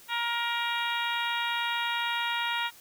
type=harmonic tone; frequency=471.1 Hz; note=A#4; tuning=18 cents sharp; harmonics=2 / 3 / 4 / 5 / 6 / 7 / 8; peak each=-32 / -34 / -35 / -36 / -37 / -37 / -38 dBFS; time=0.08-2.71 s; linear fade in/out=50 ms; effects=white hiss -53 dBFS RMS until 2.8 s